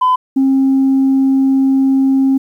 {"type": "tone pair in turn", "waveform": "sine", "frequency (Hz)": [1011, 268.3], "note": ["B5", "C4"], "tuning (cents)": [40, 44], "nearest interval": "octave + major seventh", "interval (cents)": 2296, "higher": "first", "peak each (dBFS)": -7, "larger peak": "neither", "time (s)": [[0.01, 0.16], [0.36, 2.38]], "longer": "second", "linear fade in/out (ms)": 10, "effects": ["tanh soft clip ceiling -6 dBFS", "8-bit"]}